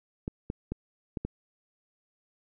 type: clicks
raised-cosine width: 3 ms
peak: -19 dBFS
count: 5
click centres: 0.279 / 0.501 / 0.72 / 1.172 / 1.25 s
effects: none